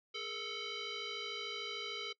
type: tone with frequency modulation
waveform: sine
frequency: 413.3 Hz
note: G#4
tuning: 8 cents flat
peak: -39 dBFS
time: 0.14-2.13 s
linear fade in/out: 10 ms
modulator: 880 Hz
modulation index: 4.6
effects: noise-tail reverb RT60 0.1 s tail -22 dB re dry